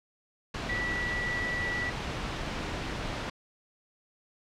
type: tone in noise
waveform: sine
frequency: 1951 Hz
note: B6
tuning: 22 cents flat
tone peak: -30 dBFS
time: 0.69-1.9 s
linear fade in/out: 5 ms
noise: pink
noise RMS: -34 dBFS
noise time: 0.54-3.3 s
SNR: +1 dB
effects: low-pass 4000 Hz 12 dB/octave